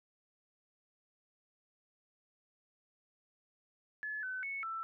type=tone with pitch steps; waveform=sine; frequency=1715 / 1515 / 2207 / 1330 Hz; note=A6 / F#6 / C#7 / E6; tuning=-45 / +40 / -8 / +15 cents; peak=-37 dBFS; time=4.03-4.83 s; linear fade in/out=0 ms; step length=200 ms; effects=none